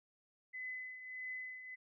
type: tone with tremolo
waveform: sine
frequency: 2019 Hz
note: B6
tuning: 38 cents sharp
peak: -40 dBFS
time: 0.53-1.76 s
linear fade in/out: 20 ms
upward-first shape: triangle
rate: 1.6 Hz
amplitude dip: 65%
effects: none